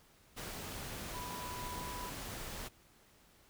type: tone in noise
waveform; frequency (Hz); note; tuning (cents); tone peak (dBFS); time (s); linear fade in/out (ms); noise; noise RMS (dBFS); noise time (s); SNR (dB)
sine; 987.8; B5; 0; -44; 1.13-2.11; 20; pink; -44; 0.36-2.69; -3
effects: pink hiss -65 dBFS RMS until 3.49 s

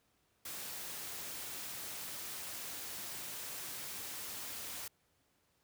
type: noise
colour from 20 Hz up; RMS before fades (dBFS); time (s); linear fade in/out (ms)
white; -44; 0.45-4.88; 5
effects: pink hiss -75 dBFS RMS until 5.63 s + high-pass 60 Hz 12 dB/octave

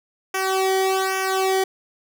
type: tone with flanger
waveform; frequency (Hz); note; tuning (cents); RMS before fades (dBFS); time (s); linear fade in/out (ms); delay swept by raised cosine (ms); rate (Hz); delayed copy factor
sawtooth; 381.1; G4; -49; -21; 0.34-1.64; 5; 0.24 to 0.76; 1.2; -0.95
effects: none

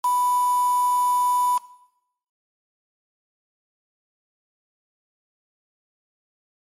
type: tone with quantisation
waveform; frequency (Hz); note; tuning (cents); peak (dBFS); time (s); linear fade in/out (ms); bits
sine; 987.8; B5; 0; -18; 0.04-1.58; 5; 5
effects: noise-tail reverb RT60 0.8 s tail -18 dB re dry + MP3 64 kbps

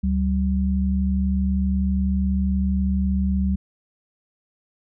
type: tone pair together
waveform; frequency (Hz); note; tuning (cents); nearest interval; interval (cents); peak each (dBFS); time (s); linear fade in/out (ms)
sine; 71.8 / 191.9; D2 / G3; -39 / -37; octave + perfect fourth; 1702; -21; 0.03-3.56; 10
effects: none

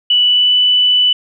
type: tone with pitch glide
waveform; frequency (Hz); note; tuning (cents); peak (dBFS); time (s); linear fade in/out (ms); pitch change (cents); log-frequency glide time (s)
sine; 2960 to 2982; F#7 to F#7; 0 to +13; -8; 0.1-1.13; 5; +13; 0.23-0.54
effects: none

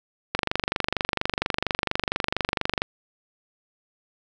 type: click train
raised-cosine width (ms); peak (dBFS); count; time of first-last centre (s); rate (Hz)
0.3; -6; 61; 0.35-2.819; 24.3
effects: none

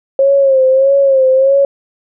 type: tone with vibrato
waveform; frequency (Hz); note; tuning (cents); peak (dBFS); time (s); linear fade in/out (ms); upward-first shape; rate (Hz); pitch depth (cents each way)
sine; 538; C5; +48; -6; 0.19-1.65; 2; sine; 1.6; 58
effects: none

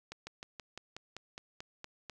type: slowing click train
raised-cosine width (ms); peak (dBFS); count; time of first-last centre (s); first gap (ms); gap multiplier
0.2; -26; 11; 0.12-2.097; 150; 1.06
effects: none

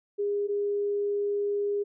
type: tone pair in turn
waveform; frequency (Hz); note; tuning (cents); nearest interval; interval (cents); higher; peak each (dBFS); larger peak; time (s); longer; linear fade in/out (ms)
sine; 407.7 / 407.7; G#4 / G#4; -32 / -32; unison; 0; neither; -25; neither; 0.18-0.48 / 0.48-1.84; second; 20
effects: none

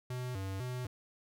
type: tone with vibrato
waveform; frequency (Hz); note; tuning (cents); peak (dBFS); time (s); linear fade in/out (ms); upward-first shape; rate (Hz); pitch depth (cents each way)
square; 110; A2; 0; -37; 0.1-0.87; 5; square; 2; 230
effects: none

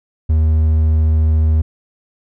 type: tone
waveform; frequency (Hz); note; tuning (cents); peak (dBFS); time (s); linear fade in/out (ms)
triangle; 78.5; D#2; +16; -8; 0.29-1.62; 10
effects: none

